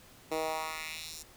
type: tone with high-pass filter sweep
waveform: 10% pulse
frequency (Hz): 158.2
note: D#3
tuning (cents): +29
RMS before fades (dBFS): -37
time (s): 0.31-1.23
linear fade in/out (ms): 10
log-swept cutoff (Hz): 370 to 6600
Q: 1.6
effects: pink hiss -56 dBFS RMS until 1.36 s